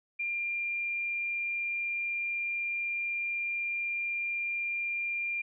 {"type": "tone", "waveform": "sine", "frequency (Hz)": 2392, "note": "D7", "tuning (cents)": 31, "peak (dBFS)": -30, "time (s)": [0.19, 5.42], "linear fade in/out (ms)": 10, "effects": []}